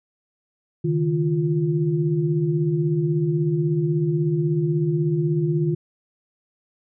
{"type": "tone cluster", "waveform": "sine", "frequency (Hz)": [138.3, 154.6, 348.4], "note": ["C#3", "D#3", "F4"], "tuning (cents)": [-4, -11, -4], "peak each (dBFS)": [-28, -20, -24], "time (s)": [0.84, 5.75], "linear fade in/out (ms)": 10, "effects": []}